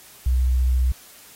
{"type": "tone", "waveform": "sine", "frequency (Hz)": 63.2, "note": "B1", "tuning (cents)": 41, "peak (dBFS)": -16, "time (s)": [0.26, 0.92], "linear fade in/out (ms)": 5, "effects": ["white hiss -47 dBFS RMS until 1.35 s", "AAC 48 kbps"]}